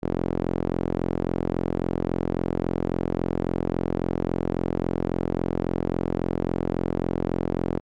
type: tone with band-pass filter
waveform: sawtooth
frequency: 43.65 Hz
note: F1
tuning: in tune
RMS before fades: -26 dBFS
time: 0.02-7.8 s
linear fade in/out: 20 ms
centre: 350 Hz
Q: 1.1
effects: AAC 64 kbps